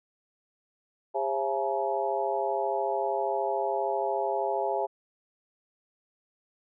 harmonic tone with a mistuned harmonic, 134.7 Hz, C#3, 49 cents flat, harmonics 3 / 4 / 5 / 6 / 7, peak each -32 / -32 / -31 / -31 / -39 dBFS, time 1.14-4.87 s, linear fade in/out 20 ms, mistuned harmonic 6, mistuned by +87 cents, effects none

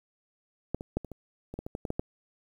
clicks, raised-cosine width 2 ms, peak -15 / -24 / -14 / -26 / -27 / -26 / -22 / -23 / -21 / -20 / -17 / -15 dBFS, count 12, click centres 0.746 / 0.809 / 0.97 / 1.047 / 1.117 / 1.54 / 1.59 / 1.665 / 1.751 / 1.852 / 1.904 / 1.995 s, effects 9-bit

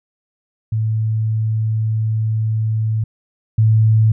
sine tone pair in turn, 110 / 110 Hz, A2 / A2, 0 / 0 cents, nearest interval unison, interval 0 cents, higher neither, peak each -15 / -9 dBFS, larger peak second, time 0.72-3.04 / 3.58-4.12 s, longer first, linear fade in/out 5 ms, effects none

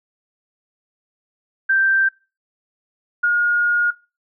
sine tone pair in turn, 1568 / 1431.2 Hz, G6 / F6, 0 / +42 cents, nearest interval major second, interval 158 cents, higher first, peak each -13 dBFS, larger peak neither, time 1.69-2.09 / 3.23-3.91 s, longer second, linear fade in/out 10 ms, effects noise-tail reverb RT60 0.3 s tail -22 dB re dry

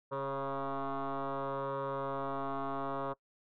sine tone with frequency modulation, 273.7 Hz, C#4, 22 cents flat, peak -32 dBFS, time 0.11-3.14 s, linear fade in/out 20 ms, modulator 137 Hz, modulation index 7.2, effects noise-tail reverb RT60 0.1 s tail -24 dB re dry + tanh soft clip ceiling -31 dBFS

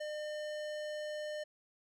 sine tone with hard clipping, 604 Hz, D5, 48 cents sharp, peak -40 dBFS, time 0-1.44 s, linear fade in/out 10 ms, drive 17 dB, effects none

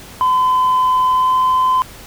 sine tone with pitch glide, 1018 to 1025.1 Hz, C6 to C6, -48 to -36 cents, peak -9 dBFS, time 0.21-1.82 s, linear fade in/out 0 ms, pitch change +12 cents, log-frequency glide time 1.06-1.36 s, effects tanh soft clip ceiling -9 dBFS + pink hiss -37 dBFS RMS until 2.06 s

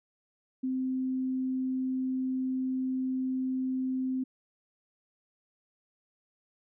sine tone, 259.4 Hz, C4, 15 cents flat, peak -28 dBFS, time 0.63-4.24 s, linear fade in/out 10 ms, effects none

